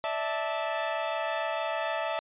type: chord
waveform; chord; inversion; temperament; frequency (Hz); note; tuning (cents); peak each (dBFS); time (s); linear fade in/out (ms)
sawtooth; D suspended second; none; equal with one note detuned; 587.3 / 653.9 / 880; D5 / E5 / A5; 0 / -14 / 0; -32 / -27 / -30; 0.04-2.19; 0
effects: resampled to 8000 Hz